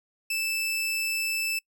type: tone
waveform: sawtooth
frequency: 2637 Hz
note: E7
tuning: in tune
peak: -23 dBFS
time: 0.3-1.59 s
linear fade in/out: 5 ms
effects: noise-tail reverb RT60 0.1 s tail -26 dB re dry